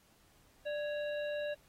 harmonic tone with a mistuned harmonic, 554.4 Hz, C#5, in tune, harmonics 1 / 3 / 5 / 7, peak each -35 / -45 / -49 / -52 dBFS, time 0.65-1.55 s, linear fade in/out 20 ms, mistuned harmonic 1, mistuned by +110 cents, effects pink hiss -67 dBFS RMS until 1.68 s + AAC 48 kbps

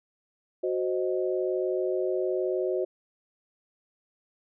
sine chord, C diminished, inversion second, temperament equal, 370 / 523.3 / 622.3 Hz, Gb4 / C5 / Eb5, 0 / 0 / 0 cents, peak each -27 / -31 / -32 dBFS, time 0.63-2.85 s, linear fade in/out 10 ms, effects none

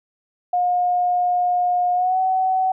sine tone with pitch glide, 716 to 752.5 Hz, F5 to F#5, +43 to +29 cents, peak -16 dBFS, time 0.53-2.72 s, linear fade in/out 5 ms, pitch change +86 cents, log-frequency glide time 1.94-2.19 s, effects none

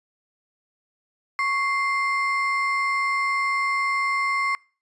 triangle ring-modulated tone, 1600 Hz, G6, 35 cents sharp, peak -16 dBFS, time 1.39-4.55 s, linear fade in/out 0 ms, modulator 494 Hz, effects noise-tail reverb RT60 0.4 s tail -26 dB re dry + resampled to 24000 Hz

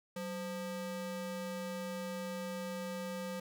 square ring-modulated tone, 353.2 Hz, F4, 20 cents sharp, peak -36 dBFS, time 0.16-3.4 s, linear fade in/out 5 ms, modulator 164 Hz, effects none

